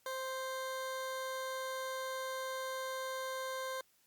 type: tone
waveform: 20% pulse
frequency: 523.3 Hz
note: C5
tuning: in tune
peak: -33 dBFS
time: 0.06-3.81 s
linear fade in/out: 2 ms
effects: white hiss -71 dBFS RMS until 4.06 s + Opus 48 kbps